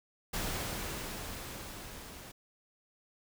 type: noise with level ramp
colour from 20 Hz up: pink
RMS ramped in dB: -35 to -49 dBFS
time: 0.33-2.32 s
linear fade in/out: 10 ms
effects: none

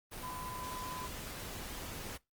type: tone in noise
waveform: sine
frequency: 1008 Hz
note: B5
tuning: 35 cents sharp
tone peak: -42 dBFS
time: 0.22-1.08 s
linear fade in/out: 20 ms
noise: pink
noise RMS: -44 dBFS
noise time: 0.11-2.18 s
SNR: -1 dB
effects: noise-tail reverb RT60 0.2 s tail -21 dB re dry + Opus 24 kbps

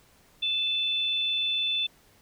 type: tone pair together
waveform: sine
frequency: 2637 / 3513 Hz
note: E7 / A7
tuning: 0 / -3 cents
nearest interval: perfect fourth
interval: 497 cents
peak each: -33 / -25 dBFS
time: 0.42-1.87 s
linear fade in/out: 10 ms
effects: pink hiss -60 dBFS RMS until 2.21 s

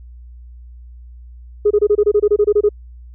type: tone bursts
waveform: sine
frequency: 415.3 Hz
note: G#4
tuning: in tune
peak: -8 dBFS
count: 13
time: 1.65-2.691 s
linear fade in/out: 10 ms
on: 57 ms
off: 25 ms
effects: tanh soft clip ceiling -4 dBFS + added 60 Hz sine -35 dBFS peak until 3.14 s

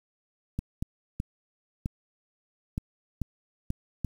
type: clicks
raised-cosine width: 5 ms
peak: -17 dBFS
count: 8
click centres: 0.59 / 0.825 / 1.201 / 1.859 / 2.779 / 3.217 / 3.704 / 4.047 s
effects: 8-bit

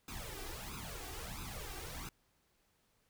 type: noise with flanger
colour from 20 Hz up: pink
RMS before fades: -45 dBFS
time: 0.08-2.09 s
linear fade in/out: 2 ms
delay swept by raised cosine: 0.79 to 2.59 ms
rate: 1.5 Hz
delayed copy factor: +0.8
effects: pink hiss -75 dBFS RMS until 3.09 s

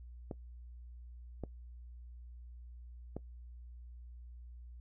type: clicks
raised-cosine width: 2 ms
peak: -26 dBFS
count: 3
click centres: 0.312 / 1.437 / 3.166 s
effects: noise-tail reverb RT60 0.1 s tail -20 dB re dry + added 60 Hz sine -48 dBFS peak until 4.8 s

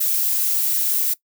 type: noise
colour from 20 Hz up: violet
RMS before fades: -20 dBFS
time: 0-1.14 s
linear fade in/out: 10 ms
effects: noise-tail reverb RT60 0.1 s tail -19 dB re dry

